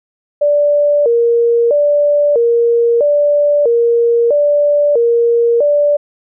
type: tone with vibrato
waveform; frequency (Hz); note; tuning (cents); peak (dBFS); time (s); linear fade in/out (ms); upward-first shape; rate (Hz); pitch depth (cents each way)
sine; 523.3; C5; 0; -8; 0.41-5.97; 10; square; 0.77; 190
effects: none